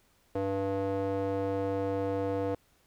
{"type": "tone with band-pass filter", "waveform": "square", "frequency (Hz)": 97.7, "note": "G2", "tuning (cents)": -5, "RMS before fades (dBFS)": -31, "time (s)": [0.35, 2.55], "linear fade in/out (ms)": 5, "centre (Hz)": 500, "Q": 2.1, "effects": ["pink hiss -67 dBFS RMS until 2.86 s"]}